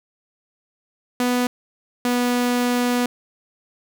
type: tone pair in turn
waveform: sawtooth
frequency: 246.9 / 244.9 Hz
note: B3 / B3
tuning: 0 / -14 cents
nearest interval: unison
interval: 14 cents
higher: first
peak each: -14 dBFS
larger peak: neither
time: 1.2-1.47 / 2.05-3.06 s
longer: second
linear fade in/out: 2 ms
effects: none